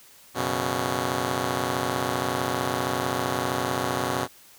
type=chord; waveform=5% pulse; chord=F# suspended fourth; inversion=none; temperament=just; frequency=92.5 / 123.33 / 138.75 Hz; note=F#2 / B2 / C#3; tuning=0 / -2 / +2 cents; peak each=-21 / -17 / -20 dBFS; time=0.34-4.28 s; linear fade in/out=50 ms; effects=white hiss -52 dBFS RMS until 4.58 s